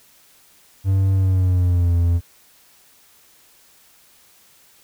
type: tone with pitch glide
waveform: triangle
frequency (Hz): 96.3 to 85.79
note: G2 to F2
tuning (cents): -30 to -30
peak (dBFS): -12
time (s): 0.84-2.21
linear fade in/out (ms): 50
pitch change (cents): -200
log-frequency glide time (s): 1.13-1.94
effects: white hiss -53 dBFS RMS until 4.83 s